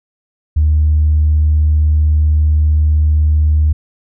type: tone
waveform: sine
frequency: 76.3 Hz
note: D#2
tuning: 33 cents flat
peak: -7 dBFS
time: 0.56-3.73 s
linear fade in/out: 10 ms
effects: tanh soft clip ceiling -4 dBFS